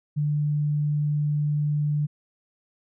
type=tone; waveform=sine; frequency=148.2 Hz; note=D3; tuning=16 cents sharp; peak=-21 dBFS; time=0.16-2.07 s; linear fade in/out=20 ms; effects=none